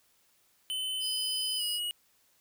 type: tone with pitch glide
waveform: square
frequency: 3041 to 2904 Hz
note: F#7 to F#7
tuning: +47 to -33 cents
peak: -32 dBFS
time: 0.7-1.91 s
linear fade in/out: 0 ms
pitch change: -80 cents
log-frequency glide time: 1.57-1.62 s
type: tone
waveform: sawtooth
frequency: 4978 Hz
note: D#8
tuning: in tune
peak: -32 dBFS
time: 1-1.8 s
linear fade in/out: 50 ms
effects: white hiss -68 dBFS RMS until 2.4 s